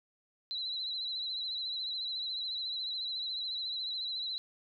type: tone with vibrato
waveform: sine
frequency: 3984 Hz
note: B7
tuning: 14 cents sharp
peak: -34 dBFS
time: 0.51-4.38 s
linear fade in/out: 0 ms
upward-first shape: sine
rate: 14 Hz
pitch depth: 54 cents each way
effects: none

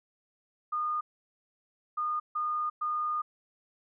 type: tone bursts at uneven times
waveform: sine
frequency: 1222 Hz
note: D#6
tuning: 32 cents flat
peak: -28 dBFS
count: 4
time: 0.72-1.01 / 1.97-2.2 / 2.35-2.7 / 2.81-3.22 s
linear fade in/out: 10 ms
effects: none

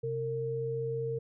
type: tone pair together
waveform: sine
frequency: 130.81 / 457.6 Hz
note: C3 / A#4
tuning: 0 / -32 cents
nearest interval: octave + minor seventh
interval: 2168 cents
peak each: -36 / -32 dBFS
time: 0.03-1.19 s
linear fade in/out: 10 ms
effects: none

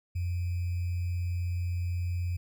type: tone with sample-and-hold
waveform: sine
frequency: 88.1 Hz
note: F2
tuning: 16 cents sharp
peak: -28 dBFS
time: 0.15-2.37 s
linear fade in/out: 10 ms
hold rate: 2450 Hz
effects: none

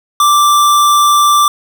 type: tone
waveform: square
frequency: 1174.7 Hz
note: D6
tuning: in tune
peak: -7 dBFS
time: 0.2-1.48 s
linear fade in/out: 2 ms
effects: none

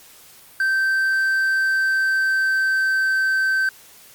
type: tone with pitch glide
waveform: triangle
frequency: 1557 to 1548 Hz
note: G6 to G6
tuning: -12 to -22 cents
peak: -15 dBFS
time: 0.6-3.69 s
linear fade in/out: 2 ms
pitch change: -10 cents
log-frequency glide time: 1.38-3.12 s
effects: white hiss -47 dBFS RMS until 4.14 s + Opus 48 kbps

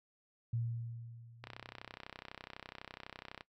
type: tone with exponential decay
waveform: sine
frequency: 116.54 Hz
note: A#2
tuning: in tune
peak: -32 dBFS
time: 0.53-1.96 s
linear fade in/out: 5 ms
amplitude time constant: 310 ms
type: click train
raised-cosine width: 0.3 ms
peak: -29 dBFS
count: 64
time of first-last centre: 1.44-3.409 s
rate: 32 Hz
effects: noise-tail reverb RT60 0.1 s tail -18 dB re dry

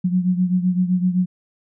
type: beating tone pair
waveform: sine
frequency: 180 / 187.8 Hz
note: F#3 / F#3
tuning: -47 / +26 cents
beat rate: 7.8 Hz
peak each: -17 / -22 dBFS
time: 0.04-1.26 s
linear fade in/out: 10 ms
effects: none

